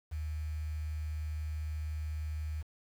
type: tone with quantisation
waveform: sine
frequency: 77 Hz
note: D#2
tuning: 17 cents flat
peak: -34 dBFS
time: 0.11-2.63 s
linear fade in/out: 20 ms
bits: 9
effects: none